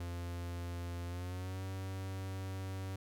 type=tone with pitch glide; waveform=45% pulse; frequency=86.9 to 95.31 Hz; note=F2 to G2; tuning=-8 to -48 cents; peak=-39 dBFS; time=0-2.96 s; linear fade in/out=5 ms; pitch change=+160 cents; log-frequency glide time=1.05-1.63 s; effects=none